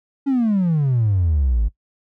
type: exponential sweep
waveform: triangle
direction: down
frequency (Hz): 284.3 to 50.3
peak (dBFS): -12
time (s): 0.26-1.69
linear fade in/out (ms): 20
effects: noise-tail reverb RT60 0.1 s tail -20 dB re dry + tanh soft clip ceiling -10 dBFS